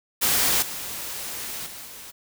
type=noise with level steps; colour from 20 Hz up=white; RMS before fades=-21 / -33 / -39 / -41 dBFS; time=0.21-2.12 s; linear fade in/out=20 ms; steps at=0.62 / 1.66 / 1.85 s; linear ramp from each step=5 ms; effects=none